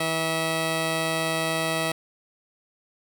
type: tone pair together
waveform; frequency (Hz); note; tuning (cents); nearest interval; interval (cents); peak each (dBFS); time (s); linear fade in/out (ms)
10% pulse; 161.9 / 647.6; E3 / E5; -31 / -31; 2 octaves; 2400; -19; 0-1.92; 5
effects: none